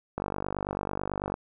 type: click train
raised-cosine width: 1 ms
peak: -16 dBFS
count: 58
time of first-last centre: 0.18-1.341 s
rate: 49.1 Hz
effects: none